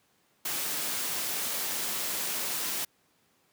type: noise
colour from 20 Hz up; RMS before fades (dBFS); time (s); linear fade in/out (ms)
white; -32; 0.45-2.85; 5
effects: pink hiss -68 dBFS RMS until 3.52 s + high-pass 150 Hz 12 dB/octave